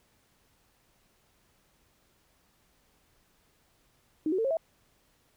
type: tone with pitch steps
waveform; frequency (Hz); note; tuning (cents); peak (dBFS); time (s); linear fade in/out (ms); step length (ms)
sine; 311.1 / 374.3 / 450.2 / 541.7 / 651.6; D#4 / F#4 / A4 / C#5 / E5; 0 / +20 / +40 / -40 / -20; -25; 4.26-4.57; 2; 62
effects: pink hiss -68 dBFS RMS until 5.36 s